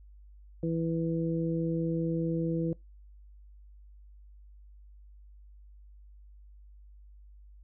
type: harmonic tone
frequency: 164.81 Hz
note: E3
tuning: in tune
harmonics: 1 / 2 / 3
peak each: -30 / -32 / -35 dBFS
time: 0.63-2.73 s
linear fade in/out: 2 ms
effects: noise-tail reverb RT60 0.2 s tail -24 dB re dry + added 50 Hz sine -50 dBFS peak until 7.63 s